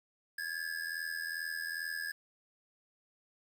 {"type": "ring-modulated tone", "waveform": "square", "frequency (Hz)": 1674, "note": "G#6", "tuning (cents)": 13, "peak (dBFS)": -34, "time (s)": [0.38, 2.12], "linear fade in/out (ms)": 5, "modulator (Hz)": 41.2, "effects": ["10-bit"]}